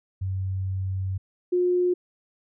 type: tone pair in turn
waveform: sine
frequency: 94.9 / 358.3 Hz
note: F#2 / F4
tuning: +44 / +44 cents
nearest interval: octave + major seventh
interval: 2300 cents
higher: second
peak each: -25 / -19 dBFS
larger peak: second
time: 0.21-1.18 / 1.52-1.94 s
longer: first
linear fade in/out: 10 ms
effects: none